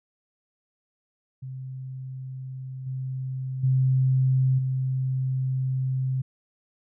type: tone with level steps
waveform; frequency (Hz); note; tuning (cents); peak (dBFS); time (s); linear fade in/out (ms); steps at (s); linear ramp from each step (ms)
sine; 130.81; C3; 0; -33 / -28 / -18 / -23; 1.42-6.22; 10; 2.86 / 3.63 / 4.58; 10
effects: none